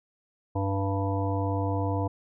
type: harmonic tone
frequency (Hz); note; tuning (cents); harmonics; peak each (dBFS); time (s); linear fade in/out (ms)
98; G2; 0; 1 / 3 / 5 / 7 / 9 / 10; -27 / -32 / -34 / -35 / -37 / -37; 0.55-2.08; 10
effects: none